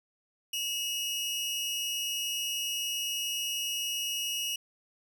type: tone pair together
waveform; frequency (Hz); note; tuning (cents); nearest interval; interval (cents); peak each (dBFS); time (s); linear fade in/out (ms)
sawtooth; 2637 / 2890; E7 / F#7; 0 / -41; major second; 159; -37 / -28; 0.53-4.56; 5
effects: none